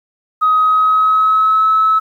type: tone with pitch glide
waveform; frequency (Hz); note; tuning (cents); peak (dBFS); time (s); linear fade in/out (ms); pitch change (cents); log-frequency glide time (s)
sine; 1260 to 1297.7; D#6 to E6; +21 to -28; -8; 0.41-2; 20; +51; 0.56-1.69
effects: tanh soft clip ceiling -4 dBFS + 8-bit